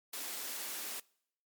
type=high-pass noise; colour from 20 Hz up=white; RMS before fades=-41 dBFS; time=0.13-1 s; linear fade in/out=5 ms; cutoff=220 Hz; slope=48 dB/octave; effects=noise-tail reverb RT60 0.7 s tail -25 dB re dry + MP3 96 kbps